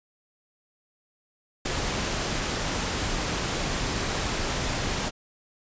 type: noise with ADSR envelope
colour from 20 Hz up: pink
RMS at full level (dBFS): -24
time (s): 1.65-5.11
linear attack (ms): 9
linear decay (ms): 4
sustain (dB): -4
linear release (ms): 34
effects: resampled to 16000 Hz